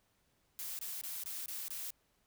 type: noise bursts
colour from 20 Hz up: blue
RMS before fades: -42 dBFS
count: 6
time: 0.59-1.905 s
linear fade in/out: 0 ms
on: 200 ms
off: 23 ms
effects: pink hiss -75 dBFS RMS until 2.26 s